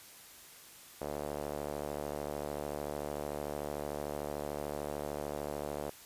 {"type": "tone with band-pass filter", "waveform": "sawtooth", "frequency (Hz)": 73.42, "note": "D2", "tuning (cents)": 0, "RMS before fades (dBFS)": -39, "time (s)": [1.01, 5.9], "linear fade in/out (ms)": 5, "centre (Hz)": 580, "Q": 1.9, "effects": ["white hiss -54 dBFS RMS until 6.05 s", "resampled to 32000 Hz"]}